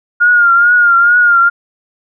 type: tone with vibrato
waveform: sine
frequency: 1416 Hz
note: F6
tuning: 23 cents sharp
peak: -5 dBFS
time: 0.2-1.5 s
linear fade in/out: 20 ms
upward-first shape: triangle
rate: 2.3 Hz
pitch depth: 61 cents each way
effects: none